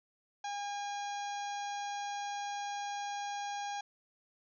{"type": "harmonic tone with a mistuned harmonic", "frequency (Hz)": 812, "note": "G#5", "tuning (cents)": -39, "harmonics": [1, 2, 3, 4, 5, 6, 7, 8], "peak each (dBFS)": [-37, -47, -51, -50, -53, -57, -53, -53], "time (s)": [0.44, 3.81], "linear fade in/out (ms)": 5, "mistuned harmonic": 4, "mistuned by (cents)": 31, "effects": []}